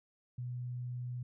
sine tone, 123.47 Hz, B2, in tune, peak -37 dBFS, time 0.38-1.23 s, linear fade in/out 5 ms, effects none

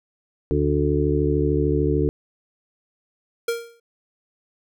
harmonic tone, 73.42 Hz, D2, in tune, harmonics 1 / 2 / 4 / 5 / 6, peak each -24 / -24 / -24 / -24 / -24 dBFS, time 0.51-2.09 s, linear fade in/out 0 ms
square tone with exponential decay, 466.2 Hz, A#4, in tune, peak -19 dBFS, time 3.48-3.8 s, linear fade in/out 5 ms, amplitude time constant 68 ms
effects none

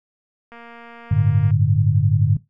click train, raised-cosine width 0.5 ms, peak -27 dBFS, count 232, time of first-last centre 0.52-1.507 s, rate 234 Hz
sine chord, G suspended second, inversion none, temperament equal with one note detuned, 98.4 / 110 / 146.83 Hz, G2 / A2 / D3, +7 / 0 / 0 cents, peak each -18 dBFS, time 1.11-2.37 s, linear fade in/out 5 ms
effects noise-tail reverb RT60 0.2 s tail -19 dB re dry

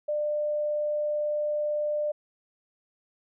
sine tone, 597 Hz, D5, 28 cents sharp, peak -25 dBFS, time 0.08-2.12 s, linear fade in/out 10 ms, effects none

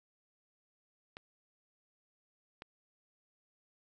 clicks, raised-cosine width 0.3 ms, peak -29 dBFS, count 2, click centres 1.169 / 2.621 s, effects none

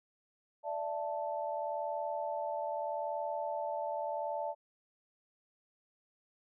sine chord, D suspended second, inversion none, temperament equal with one note detuned, 587.3 / 668.1 / 880 Hz, D5 / E5 / A5, 0 / +23 / 0 cents, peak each -38 / -39 / -38 dBFS, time 0.63-4.55 s, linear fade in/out 50 ms, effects none

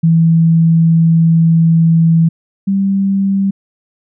sine tone pair in turn, 164.4 / 195.51 Hz, E3 / G3, -4 / -4 cents, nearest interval minor third, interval 300 cents, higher second, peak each -6 / -10 dBFS, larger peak first, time 0.03-2.29 / 2.67-3.51 s, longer first, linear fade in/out 10 ms, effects none

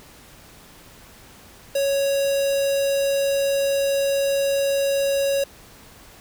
square tone with notch filter, 554.4 Hz, C#5, in tune, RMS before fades -21 dBFS, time 1.75-5.44 s, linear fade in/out 5 ms, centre 1500 Hz, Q 1.7, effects pink hiss -47 dBFS RMS until 6.2 s

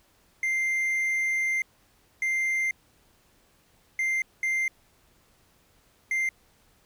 triangle tone bursts at uneven times, 2093 Hz, C7, in tune, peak -22 dBFS, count 5, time 0.43-1.62 / 2.22-2.71 / 3.99-4.22 / 4.43-4.68 / 6.11-6.29 s, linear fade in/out 2 ms, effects pink hiss -63 dBFS RMS until 6.85 s

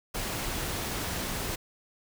pink noise, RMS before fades -33 dBFS, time 0.14-1.56 s, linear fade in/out 10 ms, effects none

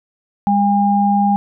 sine tone pair together, 202.2 / 809 Hz, G#3 / G#5, -46 / -46 cents, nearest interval 2 octaves, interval 2400 cents, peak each -14 dBFS, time 0.47-1.36 s, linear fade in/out 0 ms, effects none

